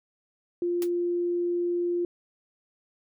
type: tone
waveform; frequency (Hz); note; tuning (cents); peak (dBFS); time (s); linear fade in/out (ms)
sine; 349.2; F4; 0; -24; 0.62-2.05; 2
type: noise with exponential decay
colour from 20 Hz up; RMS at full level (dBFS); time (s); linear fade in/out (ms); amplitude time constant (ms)
white; -33; 0.82-0.9; 1; 16
effects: none